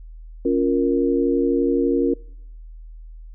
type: chord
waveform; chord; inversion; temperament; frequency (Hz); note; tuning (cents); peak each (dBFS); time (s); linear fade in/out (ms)
sine; Bb minor; first; equal; 277.2 / 349.2 / 466.2; Db4 / F4 / Bb4; 0 / 0 / 0; -20 / -21 / -21; 0.45-2.14; 5
effects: noise-tail reverb RT60 0.7 s tail -25 dB re dry + added 40 Hz sine -36 dBFS peak until 3.34 s